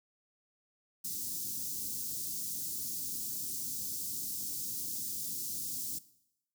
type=band-stop noise; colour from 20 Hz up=white; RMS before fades=-38 dBFS; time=1.04-5.99 s; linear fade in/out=10 ms; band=300 to 5100 Hz; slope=24 dB/octave; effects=noise-tail reverb RT60 0.8 s tail -18 dB re dry + high-pass 100 Hz 12 dB/octave